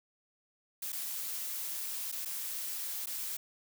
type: noise with dropouts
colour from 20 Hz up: blue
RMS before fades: -38 dBFS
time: 0.82-3.37 s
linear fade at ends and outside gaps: 5 ms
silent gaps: 0.922-0.927 / 2.118-2.123 / 2.25-2.256 / 3.059-3.069 s
effects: none